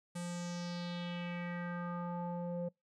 square tone with low-pass filter sweep, 174.61 Hz, F3, in tune, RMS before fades -40 dBFS, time 0.15-2.69 s, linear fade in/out 10 ms, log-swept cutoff 9300 to 530 Hz, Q 3.3, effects noise-tail reverb RT60 0.2 s tail -26 dB re dry

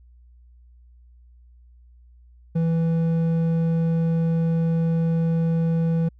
sine tone with hard clipping, 164.81 Hz, E3, in tune, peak -20 dBFS, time 2.55-6.09 s, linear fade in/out 10 ms, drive 6 dB, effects added 60 Hz sine -48 dBFS peak until 6.19 s

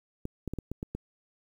clicks, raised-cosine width 3 ms, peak -21 dBFS, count 7, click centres 0.254 / 0.477 / 0.536 / 0.587 / 0.716 / 0.829 / 0.95 s, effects 9-bit

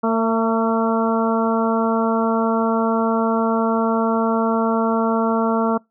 harmonic tone with a mistuned harmonic, 226.3 Hz, A3, 49 cents sharp, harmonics 1 / 2 / 3 / 4 / 5 / 6, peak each -19 / -22 / -24 / -25 / -26 / -27 dBFS, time 0.03-5.78 s, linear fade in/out 10 ms, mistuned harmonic 3, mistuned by -20 cents, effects noise-tail reverb RT60 0.2 s tail -26 dB re dry

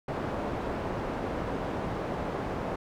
white low-pass noise, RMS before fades -33 dBFS, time 0.08-2.76 s, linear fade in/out 5 ms, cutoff 700 Hz, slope 12 dB/octave, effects none

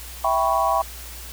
sine chord, C# half-diminished seventh, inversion first, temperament equal, 659.3 / 784 / 987.8 / 1108.7 Hz, E5 / G5 / B5 / C#6, 0 / 0 / 0 / 0 cents, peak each -23 dBFS, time 0.24-0.82 s, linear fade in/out 5 ms, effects added 60 Hz sine -38 dBFS peak until 1.32 s + white hiss -39 dBFS RMS until 1.32 s

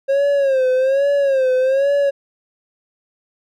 triangle tone with vibrato, 539 Hz, C#5, 49 cents flat, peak -11 dBFS, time 0.08-2.11 s, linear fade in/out 20 ms, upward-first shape sine, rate 1.2 Hz, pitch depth 94 cents each way, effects none

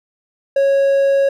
triangle tone, 551 Hz, C#5, 11 cents flat, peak -9 dBFS, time 0.56-1.29 s, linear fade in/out 5 ms, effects none

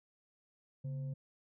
sine tone with frequency modulation, 138.59 Hz, C#3, in tune, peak -37 dBFS, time 0.84-1.14 s, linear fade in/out 10 ms, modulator 383 Hz, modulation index 0.24, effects none

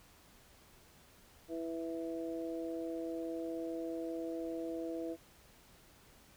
harmonic tone, 164.81 Hz, E3, in tune, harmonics 2 / 3 / 4, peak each -39 / -43 / -45 dBFS, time 1.48-5.17 s, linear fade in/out 50 ms, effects pink hiss -62 dBFS RMS until 6.36 s

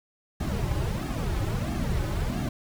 brown noise with flanger, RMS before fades -28 dBFS, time 0.4-2.49 s, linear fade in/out 5 ms, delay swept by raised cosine 2 to 4.4 ms, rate 1.5 Hz, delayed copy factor -0.9, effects none

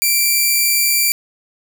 5% pulse tone, 2349 Hz, D7, in tune, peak -3 dBFS, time 0.02-1.12 s, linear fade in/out 0 ms, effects none

